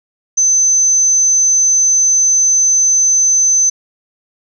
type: tone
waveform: sine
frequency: 6140 Hz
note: G8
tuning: 37 cents flat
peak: -8 dBFS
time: 0.37-3.7 s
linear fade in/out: 10 ms
effects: none